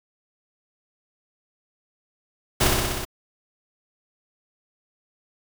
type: noise with echo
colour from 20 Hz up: pink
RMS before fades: -19 dBFS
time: 2.6-2.68 s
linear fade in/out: 10 ms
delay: 62 ms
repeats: 6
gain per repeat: -2 dB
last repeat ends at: 3.052 s
effects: none